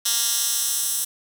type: tone with high-pass filter sweep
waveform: 10% pulse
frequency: 233.1 Hz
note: A#3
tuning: in tune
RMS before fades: -23 dBFS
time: 0.05-1.05 s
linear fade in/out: 10 ms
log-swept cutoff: 5000 to 8500 Hz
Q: 1
effects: none